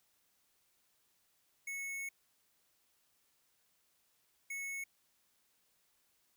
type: tone bursts at uneven times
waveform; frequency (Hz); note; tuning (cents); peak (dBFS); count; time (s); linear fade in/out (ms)
square; 2201; C#7; -13; -40; 2; 1.67-2.09 / 4.5-4.84; 5
effects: white hiss -75 dBFS RMS until 6.36 s